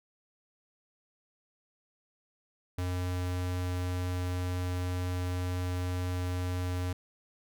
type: tone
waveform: square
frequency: 90.2 Hz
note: F#2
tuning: 44 cents flat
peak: -31 dBFS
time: 2.78-6.93 s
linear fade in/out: 5 ms
effects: none